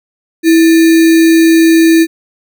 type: tone with sample-and-hold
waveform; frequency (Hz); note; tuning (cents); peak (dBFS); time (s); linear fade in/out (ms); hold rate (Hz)
sine; 327.2; E4; -13; -3; 0.43-2.07; 50; 2100
effects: none